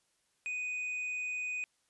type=tone with tanh clipping; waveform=sine; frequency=2489 Hz; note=D#7; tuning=in tune; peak=-35 dBFS; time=0.46-1.64 s; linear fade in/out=0 ms; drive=4 dB; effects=white hiss -75 dBFS RMS until 1.89 s + resampled to 24000 Hz